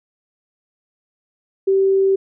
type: tone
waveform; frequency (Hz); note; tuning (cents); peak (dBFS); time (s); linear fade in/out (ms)
sine; 387.3; G4; -21; -12; 1.67-2.16; 10
effects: none